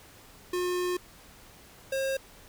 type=tone pair in turn; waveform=square; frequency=359 / 536.9 Hz; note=F4 / C5; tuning=+48 / +45 cents; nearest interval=perfect fifth; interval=697 cents; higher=second; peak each=-28 / -28 dBFS; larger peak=neither; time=0.53-0.97 / 1.92-2.17 s; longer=first; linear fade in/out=5 ms; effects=pink hiss -53 dBFS RMS until 2.48 s